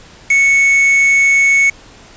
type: tone with quantisation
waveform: triangle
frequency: 2213 Hz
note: C#7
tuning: 3 cents flat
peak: -6 dBFS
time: 0.3-1.7 s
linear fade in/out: 5 ms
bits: 3
effects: pink hiss -40 dBFS RMS until 2.16 s + resampled to 16000 Hz

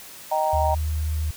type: chord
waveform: sine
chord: Eb major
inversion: none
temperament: just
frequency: 622.3 / 777.8 / 933.4 Hz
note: Eb5 / G5 / Bb5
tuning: 0 / -14 / +2 cents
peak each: -24 dBFS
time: 0.31-0.75 s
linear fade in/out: 10 ms
type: tone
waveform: sine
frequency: 77.1 Hz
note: D#2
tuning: 15 cents flat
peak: -22 dBFS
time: 0.53-1.31 s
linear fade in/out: 5 ms
effects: white hiss -42 dBFS RMS until 1.36 s

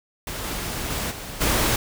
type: noise with level steps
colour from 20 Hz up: pink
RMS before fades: -31 / -29 / -27 / -35 / -21 dBFS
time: 0.27-1.76 s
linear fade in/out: 2 ms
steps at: 0.43 / 0.89 / 1.1 / 1.4 s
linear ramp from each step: 20 ms
effects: none

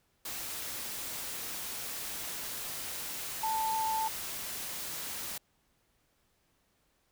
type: tone in noise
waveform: sine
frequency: 884 Hz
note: A5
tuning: 8 cents sharp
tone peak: -29 dBFS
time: 3.43-4.08 s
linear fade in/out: 5 ms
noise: white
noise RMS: -39 dBFS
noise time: 0.25-5.38 s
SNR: +7 dB
effects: pink hiss -73 dBFS RMS until 7.11 s

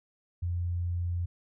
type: tone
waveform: sine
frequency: 87.31 Hz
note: F2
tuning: in tune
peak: -28 dBFS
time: 0.42-1.26 s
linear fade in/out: 10 ms
effects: none

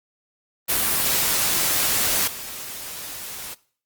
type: noise with level steps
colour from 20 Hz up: white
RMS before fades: -21 / -34 dBFS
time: 0.68-3.55 s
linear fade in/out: 20 ms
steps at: 2.27 s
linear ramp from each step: 10 ms
effects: noise-tail reverb RT60 0.5 s tail -21 dB re dry + Opus 32 kbps

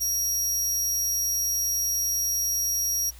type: tone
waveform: sawtooth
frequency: 5670 Hz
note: F8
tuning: 25 cents sharp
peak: -21 dBFS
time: 0-3.11 s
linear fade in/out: 20 ms
effects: added 60 Hz sine -44 dBFS peak until 3.19 s + white hiss -52 dBFS RMS until 3.19 s

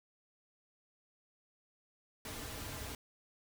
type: noise with comb filter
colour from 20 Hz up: pink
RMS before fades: -44 dBFS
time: 2.25-2.95 s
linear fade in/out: 2 ms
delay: 5.4 ms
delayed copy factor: -0.5
effects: none

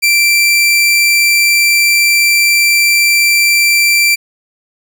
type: tone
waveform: sawtooth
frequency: 2349 Hz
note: D7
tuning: in tune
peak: -4 dBFS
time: 0.02-4.16 s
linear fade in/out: 20 ms
effects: none

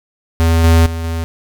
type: tone with level steps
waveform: square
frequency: 82.41 Hz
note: E2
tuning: in tune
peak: -10 / -7 / -20 / -18 dBFS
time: 0.4-1.24 s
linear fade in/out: 0 ms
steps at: 0.64 / 0.86 / 1.04 s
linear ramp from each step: 2 ms
effects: none

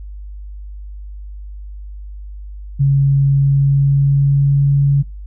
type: tone with pitch glide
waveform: sine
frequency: 138.5 to 140.43 Hz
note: C#3 to C#3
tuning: -1 to +23 cents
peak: -9 dBFS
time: 2.79-5.03 s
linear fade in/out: 20 ms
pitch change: +24 cents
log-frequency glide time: 3.25-4.7 s
effects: noise-tail reverb RT60 0.2 s tail -24 dB re dry + added 50 Hz sine -28 dBFS peak until 5.26 s

